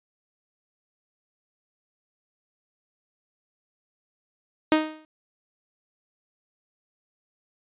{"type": "tone with exponential decay", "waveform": "sawtooth", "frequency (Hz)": 311.1, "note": "D#4", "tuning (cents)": 0, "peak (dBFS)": -10, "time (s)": [4.72, 5.05], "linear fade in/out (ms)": 1, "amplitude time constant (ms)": 71, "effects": ["resampled to 8000 Hz"]}